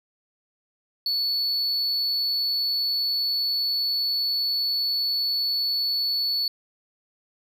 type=tone; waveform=triangle; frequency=4435 Hz; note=C#8; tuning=in tune; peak=-21 dBFS; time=1.06-6.48 s; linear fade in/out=2 ms; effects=none